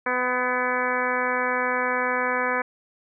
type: harmonic tone with a mistuned harmonic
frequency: 251 Hz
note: B3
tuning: 28 cents sharp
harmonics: 1 / 2 / 3 / 4 / 5 / 6 / 7 / 8 / 9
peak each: -34 / -28 / -33 / -28 / -31 / -30 / -29 / -34 / -33 dBFS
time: 0.06-2.62 s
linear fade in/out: 5 ms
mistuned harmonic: 7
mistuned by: -26 cents
effects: none